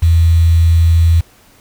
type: tone with quantisation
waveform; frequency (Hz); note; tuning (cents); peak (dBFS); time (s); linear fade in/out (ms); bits
sine; 83.1; E2; +15; -6; 0.02-1.21; 10; 5
effects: pink hiss -47 dBFS RMS until 1.6 s